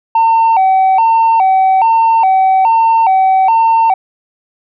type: tone with vibrato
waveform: sine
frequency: 830.6 Hz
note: G#5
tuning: in tune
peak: -4 dBFS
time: 0.15-3.94 s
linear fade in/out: 5 ms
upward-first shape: square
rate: 1.2 Hz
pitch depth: 150 cents each way
effects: tanh soft clip ceiling -5 dBFS